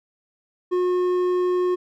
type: tone with hard clipping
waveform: sine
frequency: 361.2 Hz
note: F#4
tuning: 42 cents flat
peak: -20 dBFS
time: 0.71-1.76 s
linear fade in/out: 20 ms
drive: 6 dB
effects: none